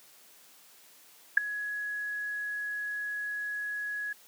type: tone with ADSR envelope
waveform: sine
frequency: 1677 Hz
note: G#6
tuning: 16 cents sharp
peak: -12 dBFS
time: 1.37-4.13 s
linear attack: 6 ms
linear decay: 5 ms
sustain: -20 dB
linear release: 6 ms
effects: white hiss -57 dBFS RMS until 4.27 s + high-pass 200 Hz 12 dB/octave